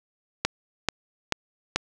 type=click train; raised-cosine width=0.2 ms; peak=-4 dBFS; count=4; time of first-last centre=0.45-1.76 s; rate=2.29 Hz; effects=none